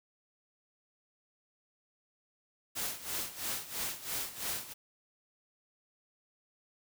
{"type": "noise with tremolo", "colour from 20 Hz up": "white", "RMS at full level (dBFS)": -35, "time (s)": [2.75, 4.74], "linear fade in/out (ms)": 20, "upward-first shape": "sine", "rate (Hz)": 3, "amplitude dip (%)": 80, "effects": []}